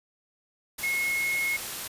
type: tone in noise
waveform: sine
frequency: 2170 Hz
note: C#7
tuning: 37 cents flat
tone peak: -25 dBFS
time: 0.83-1.57 s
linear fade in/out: 10 ms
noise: white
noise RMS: -35 dBFS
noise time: 0.78-1.88 s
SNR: +7 dB
effects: resampled to 32000 Hz